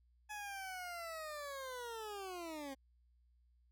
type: linear sweep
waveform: 20% pulse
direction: down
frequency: 850 to 263.3 Hz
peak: -39 dBFS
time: 0.29-2.75 s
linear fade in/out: 20 ms
effects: added 60 Hz sine -68 dBFS peak until 3.71 s